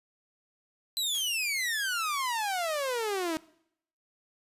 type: exponential sweep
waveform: sawtooth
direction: down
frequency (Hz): 4067 to 309.6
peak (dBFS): -25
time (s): 0.97-3.37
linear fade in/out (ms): 0
type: noise with exponential decay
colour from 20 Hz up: blue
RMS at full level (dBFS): -37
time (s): 1.14-1.52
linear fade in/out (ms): 5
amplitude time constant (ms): 81
effects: noise-tail reverb RT60 0.7 s tail -21 dB re dry + resampled to 32000 Hz